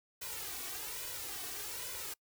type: noise with flanger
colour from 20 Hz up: white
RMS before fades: -42 dBFS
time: 0.21-2.14 s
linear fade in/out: 10 ms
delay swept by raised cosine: 2 to 2.69 ms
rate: 1.2 Hz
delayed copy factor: +0.8
effects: noise-tail reverb RT60 0.1 s tail -25 dB re dry